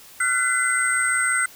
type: tone cluster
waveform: sine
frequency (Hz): 1379 / 1505 / 2027 / 8340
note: F6 / F#6 / B6 / C9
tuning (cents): -22 / +29 / +45 / -7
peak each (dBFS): -24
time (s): 0.2-1.46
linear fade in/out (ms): 5
effects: white hiss -46 dBFS RMS until 1.55 s